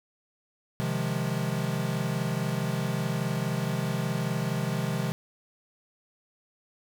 square chord, F minor seventh, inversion second, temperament equal, 130.81 / 155.56 / 174.61 / 207.7 Hz, C3 / Eb3 / F3 / Ab3, 0 / 0 / 0 / 0 cents, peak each -32 / -33 / -34 / -35 dBFS, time 0.8-5.12 s, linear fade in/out 0 ms, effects none

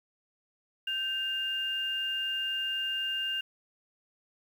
sine tone pair together, 1556 / 2808 Hz, G6 / F7, -13 / +9 cents, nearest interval minor seventh, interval 1022 cents, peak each -37 / -30 dBFS, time 0.87-3.41 s, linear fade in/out 5 ms, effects 9-bit

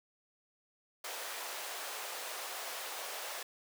pink high-pass noise, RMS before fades -42 dBFS, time 1.04-3.43 s, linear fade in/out 5 ms, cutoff 520 Hz, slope 24 dB/octave, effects none

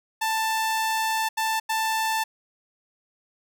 sawtooth tone bursts at uneven times, 885 Hz, A5, 10 cents sharp, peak -19 dBFS, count 3, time 0.21-1.29 / 1.37-1.6 / 1.69-2.24 s, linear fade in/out 10 ms, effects none

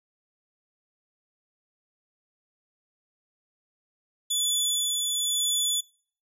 20% pulse tone with tremolo, 3454 Hz, A7, 33 cents flat, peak -17 dBFS, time 4.3-5.81 s, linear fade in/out 10 ms, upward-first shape sine, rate 1 Hz, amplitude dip 25%, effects noise-tail reverb RT60 0.5 s tail -24 dB re dry

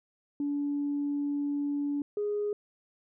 sine tone pair in turn, 287.3 / 414.3 Hz, D4 / G#4, -38 / -4 cents, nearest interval tritone, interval 634 cents, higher second, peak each -27 dBFS, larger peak neither, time 0.4-2.02 / 2.17-2.53 s, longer first, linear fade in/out 2 ms, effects tanh soft clip ceiling -23 dBFS

